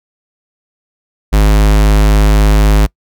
square tone, 51.91 Hz, G#1, in tune, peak -6 dBFS, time 1.32-2.87 s, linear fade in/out 20 ms, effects noise-tail reverb RT60 0.1 s tail -24 dB re dry

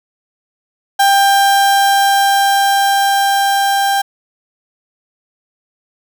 35% pulse tone with level ramp, 793 Hz, G5, 20 cents sharp, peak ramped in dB -6 to -10 dBFS, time 0.99-4.02 s, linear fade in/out 10 ms, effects none

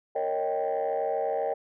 sine chord, Eb dominant seventh, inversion second, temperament equal with one note detuned, 462.1 / 554.4 / 622.3 / 784 Hz, Bb4 / Db5 / Eb5 / G5, -15 / 0 / 0 / 0 cents, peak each -30 dBFS, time 0.15-1.54 s, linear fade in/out 10 ms, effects tanh soft clip ceiling -20 dBFS

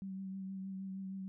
sine tone with vibrato, 191.7 Hz, G3, 38 cents flat, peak -40 dBFS, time 0.02-1.28 s, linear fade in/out 0 ms, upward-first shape triangle, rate 6.4 Hz, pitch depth 26 cents each way, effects none

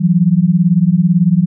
sine beating tone pair, 166.2 / 184.2 Hz, E3 / F#3, +15 / -7 cents, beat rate 18 Hz, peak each -11 dBFS, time 0-1.46 s, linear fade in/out 20 ms, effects none

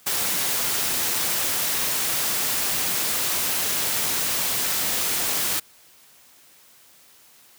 white noise, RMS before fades -24 dBFS, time 0.06-5.6 s, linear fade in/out 10 ms, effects white hiss -53 dBFS RMS until 7.58 s + high-pass 80 Hz 12 dB/octave

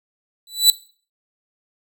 sawtooth tone with exponential growth, 3968 Hz, B7, 7 cents sharp, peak -3 dBFS, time 0.47-0.7 s, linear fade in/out 1 ms, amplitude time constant 48 ms, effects noise-tail reverb RT60 0.4 s tail -17 dB re dry

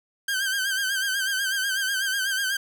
sawtooth tone with vibrato, 1568 Hz, G6, in tune, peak -20 dBFS, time 0.28-2.57 s, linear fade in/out 5 ms, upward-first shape sine, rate 8.1 Hz, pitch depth 65 cents each way, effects 8-bit

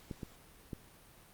clicks, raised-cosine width 3 ms, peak -27 dBFS, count 3, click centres 0.112 / 0.232 / 0.732 s, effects pink hiss -59 dBFS RMS until 1.33 s + Opus 48 kbps

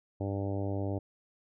harmonic tone, 99 Hz, G2, 18 cents sharp, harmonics 1 / 2 / 3 / 4 / 5 / 6 / 7 / 8 / 9, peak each -33 / -42 / -37 / -41 / -43 / -41 / -47 / -48 / -55 dBFS, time 0.2-0.99 s, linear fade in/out 10 ms, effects none

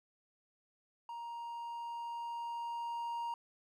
triangle tone with level ramp, 938 Hz, A#5, 11 cents sharp, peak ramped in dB -40 to -34 dBFS, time 1.09-3.34 s, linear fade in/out 2 ms, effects none

